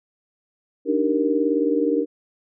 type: chord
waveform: sine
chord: Eb major seventh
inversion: third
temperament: just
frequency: 291.7 / 311.1 / 388.9 / 466.7 Hz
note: D4 / Eb4 / G4 / Bb4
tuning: -12 / 0 / -14 / +2 cents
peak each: -22 / -24 / -26 / -22 dBFS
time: 0.85-2.06 s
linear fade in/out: 50 ms
effects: none